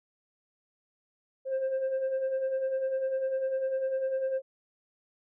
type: beating tone pair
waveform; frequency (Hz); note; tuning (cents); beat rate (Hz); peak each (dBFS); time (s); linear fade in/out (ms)
sine; 520 / 530; C5 / C5; -11 / +22; 10; -34 / -26; 1.45-4.42; 50
effects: tanh soft clip ceiling -25 dBFS